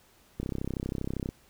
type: click train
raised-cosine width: 3 ms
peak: -19 dBFS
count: 30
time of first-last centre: 0.4-1.29 s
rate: 32.6 Hz
effects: pink hiss -61 dBFS RMS until 1.49 s